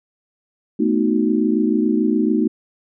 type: chord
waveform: sine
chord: B dominant seventh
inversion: third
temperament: equal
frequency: 220 / 246.9 / 311.1 / 370 Hz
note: A3 / B3 / D#4 / F#4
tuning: 0 / 0 / 0 / 0 cents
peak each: -19 / -21 / -19 / -23 dBFS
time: 0.79-2.48 s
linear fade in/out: 10 ms
effects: none